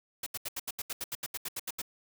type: noise bursts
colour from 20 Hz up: white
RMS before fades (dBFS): -36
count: 15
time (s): 0.23-1.818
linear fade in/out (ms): 5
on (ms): 34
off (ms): 77
effects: none